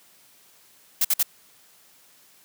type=noise bursts; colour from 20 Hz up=blue; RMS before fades=-20 dBFS; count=3; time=1.01-1.23 s; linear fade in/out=5 ms; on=38 ms; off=53 ms; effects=white hiss -56 dBFS RMS until 2.44 s + high-pass 100 Hz 12 dB/octave